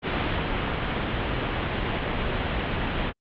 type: low-pass noise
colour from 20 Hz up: pink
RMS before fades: -27 dBFS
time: 0.02-3.13 s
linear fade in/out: 50 ms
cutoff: 3400 Hz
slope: 48 dB/octave
effects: Opus 48 kbps